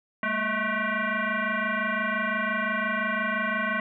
sine tone with frequency modulation, 203.6 Hz, G#3, 34 cents flat, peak -24 dBFS, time 0.23-3.8 s, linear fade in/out 2 ms, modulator 433 Hz, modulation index 4.7, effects none

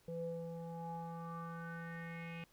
square tone with low-pass filter sweep, 167.1 Hz, E3, 24 cents sharp, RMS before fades -45 dBFS, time 0.08-2.44 s, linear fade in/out 2 ms, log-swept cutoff 450 to 2600 Hz, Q 6.3, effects pink hiss -70 dBFS RMS until 2.52 s

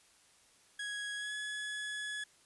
30% pulse tone with pitch glide, 1661.2 to 1695.1 Hz, G#6 to G#6, 0 to +35 cents, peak -35 dBFS, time 0.79-2.24 s, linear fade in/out 5 ms, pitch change +35 cents, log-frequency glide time 1.16-1.33 s, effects white hiss -65 dBFS RMS until 2.45 s + resampled to 24000 Hz

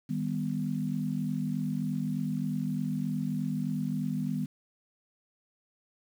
sine chord, Eb augmented, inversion none, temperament equal with one note detuned, 155.56 / 198.85 / 246.9 Hz, Eb3 / G3 / B3, 0 / +25 / 0 cents, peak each -33 dBFS, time 0.09-4.46 s, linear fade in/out 10 ms, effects 9-bit

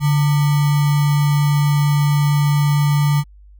sine tone with sample-and-hold, 145.6 Hz, D3, 15 cents flat, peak -12 dBFS, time 0-3.24 s, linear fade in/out 50 ms, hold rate 1050 Hz, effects added 50 Hz sine -41 dBFS peak until 3.59 s

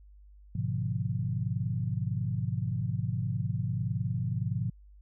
sine chord, G# diminished seventh, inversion none, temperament equal with one note detuned, 103.83 / 123.47 / 145.15 / 174.61 Hz, G#2 / B2 / D3 / F3, 0 / 0 / -20 / 0 cents, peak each -33 / -32 / -36 / -36 dBFS, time 0.55-4.7 s, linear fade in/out 5 ms, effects added 50 Hz sine -51 dBFS peak until 5.01 s

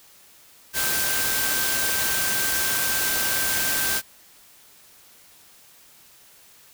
sine tone in noise, 1562 Hz, G6, 7 cents flat, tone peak -29 dBFS, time 0.73-4.02 s, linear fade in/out 50 ms, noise white, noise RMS -24 dBFS, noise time 0.73-4.02 s, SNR -8 dB, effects white hiss -52 dBFS RMS until 6.73 s

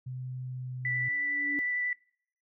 sine tone with pitch glide, 127.7 to 126.6 Hz, C3 to B2, -42 to +43 cents, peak -35 dBFS, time 0.06-1.09 s, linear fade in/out 10 ms, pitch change -15 cents, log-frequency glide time 0.42-0.87 s
sine tone with exponential growth, 287.8 Hz, D4, 35 cents flat, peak -32 dBFS, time 0.8-1.59 s, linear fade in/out 0 ms, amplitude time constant 170 ms
sine tone with vibrato, 1975.5 Hz, B6, in tune, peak -28 dBFS, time 0.85-1.93 s, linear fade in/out 2 ms, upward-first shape sine, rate 11 Hz, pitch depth 10 cents each way
effects noise-tail reverb RT60 0.6 s tail -25 dB re dry

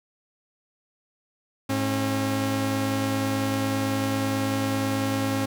sawtooth tone pair together, 106.2 / 270.5 Hz, G#2 / C#4, +39 / -42 cents, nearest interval octave + major third, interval 1619 cents, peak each -24 / -21 dBFS, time 1.69-5.46 s, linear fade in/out 10 ms, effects none

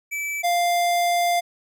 square tone pair in turn, 2310 / 697.6 Hz, D7 / F5, -29 / -2 cents, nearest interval octave + major sixth, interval 2073 cents, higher first, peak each -26 / -19 dBFS, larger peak second, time 0.11-0.43 / 0.43-1.41 s, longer second, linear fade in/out 20 ms, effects none

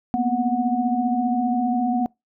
sine tone cluster, 230.4 / 245.7 / 260.7 / 735 Hz, A#3 / B3 / C4 / F#5, -20 / -9 / -6 / -12 cents, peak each -26 / -22 / -31 / -23 dBFS, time 0.14-2.06 s, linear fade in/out 0 ms, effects noise-tail reverb RT60 0.2 s tail -25 dB re dry

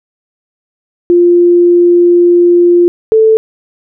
sine tone pair in turn, 349.2 / 440.9 Hz, F4 / A4, 0 / +4 cents, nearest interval major third, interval 404 cents, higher second, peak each -3 dBFS, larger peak neither, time 1.1-2.88 / 3.12-3.37 s, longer first, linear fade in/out 0 ms, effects none

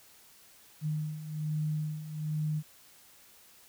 sine beating tone pair, 152.3 / 153.5 Hz, D#3 / D#3, -37 / -23 cents, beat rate 1.2 Hz, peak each -37 / -32 dBFS, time 0.81-2.63 s, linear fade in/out 50 ms, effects white hiss -58 dBFS RMS until 3.68 s

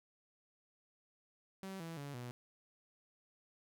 sawtooth tone with pitch steps, 192 / 165.23 / 142.19 / 122.36 Hz, G3 / E3 / C#3 / B2, -36 / +4 / +44 / -16 cents, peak -40 dBFS, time 1.63-2.31 s, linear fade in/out 0 ms, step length 170 ms, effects none

